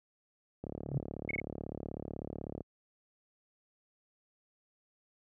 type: click train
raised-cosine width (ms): 2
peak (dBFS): -26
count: 72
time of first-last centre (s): 0.64-2.607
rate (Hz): 36.1
type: tone with exponential growth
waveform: sine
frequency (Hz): 138.59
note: C#3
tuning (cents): 0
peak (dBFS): -24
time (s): 0.83-0.98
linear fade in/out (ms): 5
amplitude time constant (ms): 31
type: tone bursts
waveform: sine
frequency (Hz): 2194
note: C#7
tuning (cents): -18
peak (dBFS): -31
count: 3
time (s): 1.29-1.4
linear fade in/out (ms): 2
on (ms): 20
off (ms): 25
effects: high-pass 60 Hz 12 dB/octave